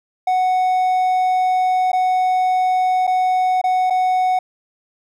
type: tone with dropouts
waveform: triangle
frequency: 740 Hz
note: F#5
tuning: in tune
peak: -12 dBFS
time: 0.27-4.39 s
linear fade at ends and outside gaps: 5 ms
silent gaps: 1.918-1.93 / 3.069-3.075 / 3.615-3.639 / 3.9-3.905 s
effects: none